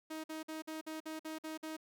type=tone bursts; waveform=sawtooth; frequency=314.9 Hz; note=D#4; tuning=21 cents sharp; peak=-37 dBFS; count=9; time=0.1-1.768 s; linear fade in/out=10 ms; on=140 ms; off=51 ms; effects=none